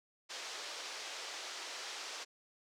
white band-pass noise, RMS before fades -45 dBFS, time 0.29-2.25 s, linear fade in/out 20 ms, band 380 to 6100 Hz, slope 24 dB/octave, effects none

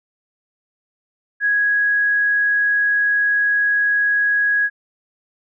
sine tone, 1661.2 Hz, G#6, in tune, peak -14 dBFS, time 1.4-4.7 s, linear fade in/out 50 ms, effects none

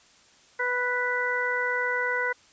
harmonic tone, 493.9 Hz, B4, in tune, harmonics 1 / 2 / 3 / 4, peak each -31 / -32 / -28 / -29 dBFS, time 0.59-2.33 s, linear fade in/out 10 ms, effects white hiss -57 dBFS RMS until 2.52 s + resampled to 16000 Hz

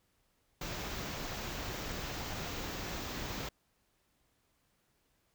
pink band-stop noise, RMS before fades -40 dBFS, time 0.61-3.49 s, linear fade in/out 5 ms, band 7200 to 14000 Hz, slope 48 dB/octave, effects pink hiss -75 dBFS RMS until 5.34 s

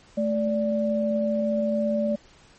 sine tone pair together, 218.6 / 583.6 Hz, A3 / D5, -11 / -11 cents, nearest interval octave + perfect fourth, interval 1700 cents, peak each -24 dBFS, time 0.17-2.16 s, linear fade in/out 10 ms, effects pink hiss -54 dBFS RMS until 2.58 s + MP3 32 kbps

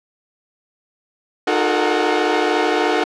sawtooth tone cluster, 307 / 358.8 / 428.9 / 462.5 / 741 Hz, D#4 / F4 / A4 / A#4 / F#5, -23 / +47 / -44 / -14 / +2 cents, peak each -18 dBFS, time 1.47-3.04 s, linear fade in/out 5 ms, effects low-pass 4000 Hz 12 dB/octave

